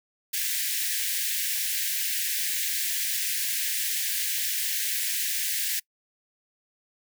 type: high-pass noise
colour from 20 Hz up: white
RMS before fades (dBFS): -28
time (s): 0.33-5.8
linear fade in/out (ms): 10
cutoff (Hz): 1600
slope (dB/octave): 96
effects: noise-tail reverb RT60 0.1 s tail -25 dB re dry